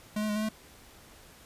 square tone with pitch steps, 211.4 / 214.1 / 208.7 / 214.4 / 217.1 Hz, G#3 / A3 / G#3 / A3 / A3, +31 / -47 / +9 / -45 / -23 cents, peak -29 dBFS, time 0.16-0.49 s, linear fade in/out 5 ms, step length 66 ms, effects pink hiss -54 dBFS RMS until 1.45 s + resampled to 32000 Hz

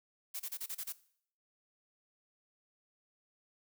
blue noise bursts, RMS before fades -40 dBFS, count 7, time 0.34-0.926 s, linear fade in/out 10 ms, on 58 ms, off 30 ms, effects noise-tail reverb RT60 0.6 s tail -18 dB re dry

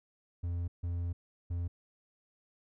triangle tone bursts at uneven times, 86.5 Hz, F2, 16 cents flat, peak -30 dBFS, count 3, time 0.43-0.68 / 0.83-1.13 / 1.5-1.68 s, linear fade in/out 10 ms, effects none

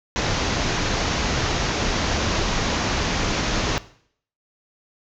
pink low-pass noise, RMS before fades -23 dBFS, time 0.16-3.78 s, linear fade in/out 0 ms, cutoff 6800 Hz, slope 96 dB/octave, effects noise-tail reverb RT60 0.6 s tail -17 dB re dry

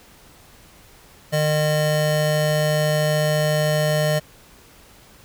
square tone pair together, 152.3 / 609.2 Hz, D#3 / D#5, -37 / -37 cents, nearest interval 2 octaves, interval 2400 cents, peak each -21 dBFS, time 1.32-4.2 s, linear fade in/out 20 ms, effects pink hiss -49 dBFS RMS until 5.24 s

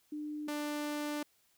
sine / sawtooth tone pair in turn, 299.9 / 295.9 Hz, D4 / D4, +36 / +13 cents, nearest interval unison, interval 23 cents, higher first, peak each -37 / -31 dBFS, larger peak second, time 0.12-0.48 / 0.48-1.23 s, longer second, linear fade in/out 5 ms, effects white hiss -71 dBFS RMS until 1.57 s

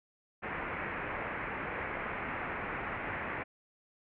white low-pass noise, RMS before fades -38 dBFS, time 0.42-3.44 s, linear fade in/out 20 ms, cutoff 2300 Hz, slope 48 dB/octave, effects none

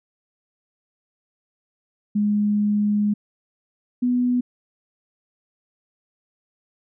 sine tone pair in turn, 207.7 / 247 Hz, G#3 / B3, 0 / 0 cents, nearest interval minor third, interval 300 cents, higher second, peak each -17 dBFS, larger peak neither, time 2.15-3.14 / 4.02-4.41 s, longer first, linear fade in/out 10 ms, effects none

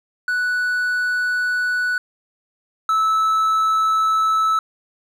triangle tone pair in turn, 1480 / 1306.6 Hz, F#6 / E6, 0 / -16 cents, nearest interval major second, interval 216 cents, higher first, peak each -16 / -13 dBFS, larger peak second, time 0.28-1.98 / 2.89-4.59 s, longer neither, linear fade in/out 2 ms, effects none

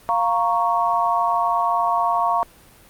sine chord, Bb minor, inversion second, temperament equal, 698.5 / 932.3 / 1108.7 Hz, F5 / Bb5 / Db6, 0 / 0 / 0 cents, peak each -21 dBFS, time 0.09-2.43 s, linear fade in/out 0 ms, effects pink hiss -49 dBFS RMS until 2.89 s + Opus 32 kbps

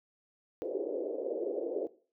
white band-pass noise, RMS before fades -35 dBFS, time 0.62-1.87 s, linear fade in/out 0 ms, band 330 to 540 Hz, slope 48 dB/octave, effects noise-tail reverb RT60 0.4 s tail -17 dB re dry

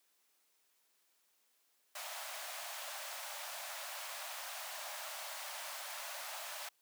pink high-pass noise, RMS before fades -45 dBFS, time 1.95-6.69 s, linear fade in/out 5 ms, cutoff 570 Hz, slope 96 dB/octave, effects white hiss -75 dBFS RMS until 6.81 s + high-pass 300 Hz 12 dB/octave

